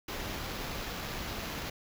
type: noise with sample-and-hold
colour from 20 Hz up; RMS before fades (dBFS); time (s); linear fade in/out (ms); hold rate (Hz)
pink; -38; 0.08-1.7; 5; 8820
effects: none